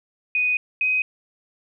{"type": "tone pair in turn", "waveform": "sine", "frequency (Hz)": [2489, 2515], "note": ["D#7", "D#7"], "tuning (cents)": [0, 18], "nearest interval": "unison", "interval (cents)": 18, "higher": "second", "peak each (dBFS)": -18, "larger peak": "neither", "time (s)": [[0.35, 0.57], [0.81, 1.02]], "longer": "first", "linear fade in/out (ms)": 2, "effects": []}